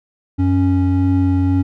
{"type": "tone pair together", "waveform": "triangle", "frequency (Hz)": [91.76, 277.2], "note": ["F#2", "C#4"], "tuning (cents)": [-14, 0], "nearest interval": "octave + perfect fifth", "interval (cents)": 1914, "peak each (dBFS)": -13, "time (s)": [0.38, 1.63], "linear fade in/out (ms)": 20, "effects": []}